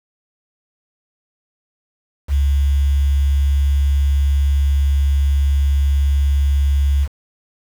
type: tone with quantisation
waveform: sine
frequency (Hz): 69.9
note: C#2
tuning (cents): +15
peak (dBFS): -12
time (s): 2.28-7.08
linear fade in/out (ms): 50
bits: 6
effects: none